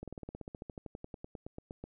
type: slowing click train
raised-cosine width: 2 ms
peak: -29 dBFS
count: 23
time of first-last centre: 0.03-1.84 s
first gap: 47 ms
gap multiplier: 1.05
effects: none